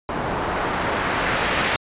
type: noise with low-pass filter sweep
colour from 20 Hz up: white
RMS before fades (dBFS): -23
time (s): 0.09-1.76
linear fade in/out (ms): 0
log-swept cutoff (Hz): 880 to 2300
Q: 0.88
effects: resampled to 8000 Hz